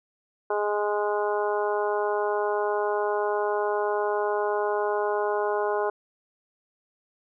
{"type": "harmonic tone", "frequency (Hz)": 207.7, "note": "G#3", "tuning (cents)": 0, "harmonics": [2, 3, 4, 5, 6, 7], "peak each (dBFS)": [-26, -30, -30, -32, -39, -36], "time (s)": [0.5, 5.9], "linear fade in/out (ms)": 5, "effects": []}